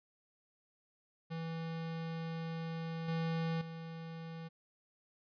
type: tone with level steps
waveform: square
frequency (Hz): 164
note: E3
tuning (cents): -9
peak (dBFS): -39 / -34 / -44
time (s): 1.3-4.49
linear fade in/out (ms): 20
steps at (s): 3.08 / 3.61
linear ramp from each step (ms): 5
effects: resampled to 11025 Hz